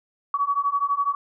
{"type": "beating tone pair", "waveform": "sine", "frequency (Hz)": [1126, 1138], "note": ["C#6", "C#6"], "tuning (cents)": [27, 45], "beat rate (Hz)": 12, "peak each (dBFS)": [-24, -23], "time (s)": [0.34, 1.15], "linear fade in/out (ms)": 2, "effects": []}